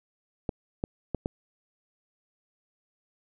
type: clicks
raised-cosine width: 2 ms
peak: -15 dBFS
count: 4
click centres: 0.492 / 0.839 / 1.147 / 1.259 s
effects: none